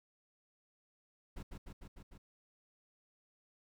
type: noise with echo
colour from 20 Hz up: brown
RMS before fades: -44 dBFS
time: 1.36-1.43 s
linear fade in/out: 10 ms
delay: 150 ms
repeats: 5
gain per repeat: -2 dB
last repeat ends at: 2.18 s
effects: none